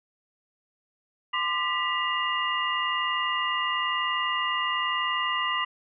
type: tone cluster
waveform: sine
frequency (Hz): 1030 / 1191 / 1962 / 2830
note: C6 / D6 / B6 / F7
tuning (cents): -28 / +24 / -12 / +22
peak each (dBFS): -30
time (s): 1.33-5.65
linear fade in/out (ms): 10
effects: none